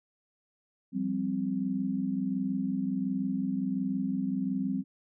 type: chord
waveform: sine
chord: F suspended second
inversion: none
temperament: equal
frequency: 174.61 / 196 / 261.6 Hz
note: F3 / G3 / C4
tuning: 0 / 0 / 0 cents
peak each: -37 / -31 / -31 dBFS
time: 0.92-4.84 s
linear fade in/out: 50 ms
effects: none